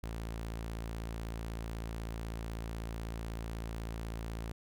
sawtooth tone, 56.1 Hz, A1, 34 cents sharp, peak -34 dBFS, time 0.03-4.52 s, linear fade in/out 5 ms, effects none

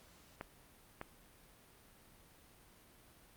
clicks, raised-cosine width 0.5 ms, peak -27 dBFS, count 2, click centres 0.411 / 1.014 s, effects pink hiss -63 dBFS RMS until 3.36 s + Opus 48 kbps

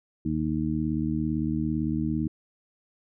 harmonic tone, 77.78 Hz, D#2, in tune, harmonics 1 / 2 / 3 / 4, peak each -34 / -30 / -29 / -29 dBFS, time 0.25-2.28 s, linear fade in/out 5 ms, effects none

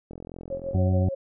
click train, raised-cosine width 2 ms, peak -26 dBFS, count 29, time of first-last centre 0.11-0.757 s, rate 43.3 Hz
sine tone with tremolo, 545 Hz, C#5, 29 cents flat, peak -26 dBFS, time 0.5-1.15 s, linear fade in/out 10 ms, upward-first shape triangle, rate 6.7 Hz, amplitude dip 95%
harmonic tone, 93 Hz, F#2, 9 cents sharp, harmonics 1 / 2 / 3 / 4 / 6 / 7 / 8, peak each -20 / -27 / -34 / -36 / -37 / -45 / -39 dBFS, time 0.74-1.09 s, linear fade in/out 5 ms
effects none

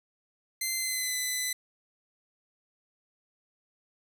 10% pulse tone with pitch glide, 2072 to 2008 Hz, C7 to B6, -17 to +28 cents, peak -20 dBFS, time 0.61-1.53 s, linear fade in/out 5 ms, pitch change -55 cents, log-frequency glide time 0.77-1.16 s, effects none

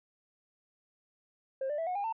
sine tone with pitch steps, 533 / 591.4 / 656.2 / 728.1 / 807.9 / 896.4 Hz, C5 / D5 / E5 / F#5 / G#5 / A5, +32 / +12 / -8 / -28 / -48 / +32 cents, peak -29 dBFS, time 1.61-2.126 s, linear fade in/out 5 ms, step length 86 ms, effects tanh soft clip ceiling -29 dBFS

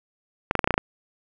clicks, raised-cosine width 0.5 ms, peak -4 dBFS, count 8, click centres 0.511 / 0.553 / 0.592 / 0.643 / 0.675 / 0.707 / 0.741 / 0.779 s, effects none

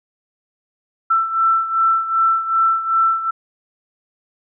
sine beating tone pair, 1334 / 1336.6 Hz, E6 / E6, +20 / +24 cents, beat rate 2.6 Hz, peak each -15 / -20 dBFS, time 1.1-3.31 s, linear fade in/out 10 ms, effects none

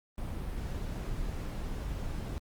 brown noise, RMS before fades -36 dBFS, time 0.18-2.38 s, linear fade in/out 0 ms, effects Opus 32 kbps

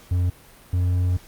triangle tone pair in turn, 89.2 / 89.87 Hz, F2 / F#2, +37 / -50 cents, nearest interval unison, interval 13 cents, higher second, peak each -16 dBFS, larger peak neither, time 0.11-0.3 / 0.73-1.17 s, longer second, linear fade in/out 5 ms, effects pink hiss -49 dBFS RMS until 1.27 s + Opus 48 kbps

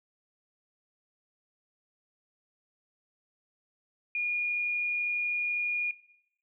sine tone with frequency modulation, 2434 Hz, D#7, 39 cents flat, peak -28 dBFS, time 4.15-5.91 s, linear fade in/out 2 ms, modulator 32.1 Hz, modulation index 0.3, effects noise-tail reverb RT60 0.8 s tail -18 dB re dry

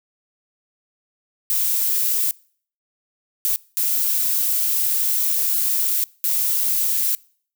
violet noise bursts at uneven times, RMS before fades -20 dBFS, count 4, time 1.5-2.31 / 3.45-3.56 / 3.77-6.04 / 6.24-7.15 s, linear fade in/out 0 ms, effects noise-tail reverb RT60 0.5 s tail -24 dB re dry

